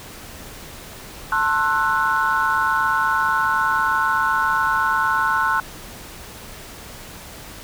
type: chord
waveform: sine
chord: F# half-diminished seventh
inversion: first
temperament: just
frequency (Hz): 888 / 1065.6 / 1332 / 1480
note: A5 / C6 / E6 / F#6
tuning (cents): +16 / +31 / +18 / 0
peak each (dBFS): -23 / -21 / -23 / -20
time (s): 1.32-5.6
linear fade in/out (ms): 2
effects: tanh soft clip ceiling -8 dBFS + pink hiss -38 dBFS RMS until 7.63 s